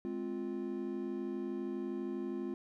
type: chord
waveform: triangle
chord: F minor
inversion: first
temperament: just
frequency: 209.5 / 261.9 / 349.2 Hz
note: Ab3 / C4 / F4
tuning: +15 / +2 / 0 cents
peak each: -40 / -39 / -37 dBFS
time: 0.05-2.54 s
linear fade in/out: 0 ms
effects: none